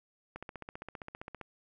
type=click train; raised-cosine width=0.5 ms; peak=-27 dBFS; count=17; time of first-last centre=0.36-1.413 s; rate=15.2 Hz; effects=none